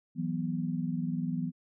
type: chord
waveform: sine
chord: E suspended second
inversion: none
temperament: equal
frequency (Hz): 164.81 / 185 / 246.9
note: E3 / F#3 / B3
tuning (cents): 0 / 0 / 0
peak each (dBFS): -33 / -35 / -34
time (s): 0.15-1.52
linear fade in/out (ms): 50
effects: none